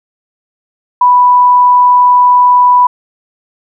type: tone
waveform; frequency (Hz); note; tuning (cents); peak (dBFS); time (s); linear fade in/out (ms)
sine; 987.8; B5; 0; -3; 1.01-2.87; 5
effects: none